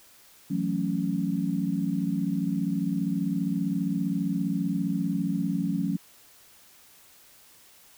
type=chord; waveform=sine; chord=F# minor seventh; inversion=third; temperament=equal; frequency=164.81 / 185 / 220 / 277.2 Hz; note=E3 / F#3 / A3 / C#4; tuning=0 / 0 / 0 / 0 cents; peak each=-32 / -28 / -32 / -30 dBFS; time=0.5-5.97 s; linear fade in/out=10 ms; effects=white hiss -55 dBFS RMS until 7.97 s